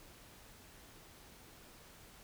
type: silence
effects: pink hiss -58 dBFS RMS until 2.23 s